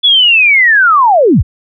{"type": "linear sweep", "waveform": "sine", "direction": "down", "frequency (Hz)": [3456, 33.67], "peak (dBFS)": -4, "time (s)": [0.03, 1.43], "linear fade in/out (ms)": 20, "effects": []}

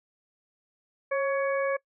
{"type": "harmonic tone with a mistuned harmonic", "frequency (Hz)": 560, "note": "C#5", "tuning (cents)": 18, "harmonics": [1, 2, 3, 4], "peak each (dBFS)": [-25, -33, -34, -37], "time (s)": [1.11, 1.77], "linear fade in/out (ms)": 10, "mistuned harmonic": 1, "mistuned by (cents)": -41, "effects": ["noise-tail reverb RT60 0.1 s tail -23 dB re dry"]}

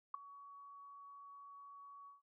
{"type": "tone with ADSR envelope", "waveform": "sine", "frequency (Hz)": 1126, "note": "C#6", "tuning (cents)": 27, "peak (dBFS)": -34, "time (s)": [0.14, 2.22], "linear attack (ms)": 4, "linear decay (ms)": 7, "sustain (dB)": -19, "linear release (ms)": 150, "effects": []}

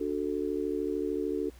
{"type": "chord", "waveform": "sine", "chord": "D major", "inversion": "none", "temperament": "just", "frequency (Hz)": [293.7, 367.1, 440.5], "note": ["D4", "F#4", "A4"], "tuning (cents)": [0, -14, 2], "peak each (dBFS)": -33, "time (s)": [0, 1.5], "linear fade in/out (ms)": 10, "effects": ["added 60 Hz sine -50 dBFS peak until 1.59 s", "pink hiss -59 dBFS RMS until 1.59 s"]}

